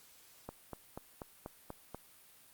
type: click train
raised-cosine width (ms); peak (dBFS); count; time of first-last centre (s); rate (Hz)
1; -28; 7; 0.49-1.946; 4.12
effects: white hiss -61 dBFS RMS until 2.53 s + Opus 48 kbps